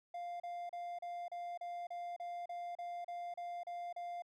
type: tone bursts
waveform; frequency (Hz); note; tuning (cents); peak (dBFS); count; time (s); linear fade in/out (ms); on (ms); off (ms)
triangle; 699; F5; +1; -39; 14; 0.14-4.222; 5; 260; 34
effects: none